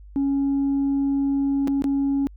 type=tone with dropouts; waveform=sine; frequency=277.2 Hz; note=C#4; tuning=in tune; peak=-17 dBFS; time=0.16-2.27 s; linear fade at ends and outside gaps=0 ms; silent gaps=1.674-1.68 / 1.821-1.842 s; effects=tanh soft clip ceiling -17 dBFS + added 50 Hz sine -41 dBFS peak until 2.36 s